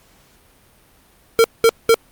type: tone bursts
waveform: square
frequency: 456.5 Hz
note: A#4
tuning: 36 cents flat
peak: -9 dBFS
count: 3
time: 1.39-1.943 s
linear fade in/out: 0 ms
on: 51 ms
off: 200 ms
effects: pink hiss -53 dBFS RMS until 2.11 s + Opus 48 kbps